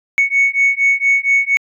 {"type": "beating tone pair", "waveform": "sine", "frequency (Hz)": [2217, 2221.3], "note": ["C#7", "C#7"], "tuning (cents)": [0, 3], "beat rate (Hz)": 4.3, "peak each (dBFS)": -13, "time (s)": [0.18, 1.57], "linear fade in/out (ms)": 0, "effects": ["tanh soft clip ceiling -6 dBFS"]}